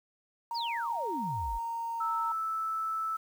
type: tone with pitch glide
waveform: sine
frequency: 932.3 to 923.2 Hz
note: A#5 to A#5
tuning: 0 to -17 cents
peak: -32 dBFS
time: 0.51-2.32 s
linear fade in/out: 2 ms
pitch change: -17 cents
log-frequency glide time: 0.68-1.92 s
type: exponential sweep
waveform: sine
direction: down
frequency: 5300 to 38.89 Hz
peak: -35 dBFS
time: 0.54-1.59 s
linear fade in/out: 20 ms
type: tone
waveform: sine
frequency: 1314 Hz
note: E6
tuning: 6 cents flat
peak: -30 dBFS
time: 2-3.17 s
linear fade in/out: 10 ms
effects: 9-bit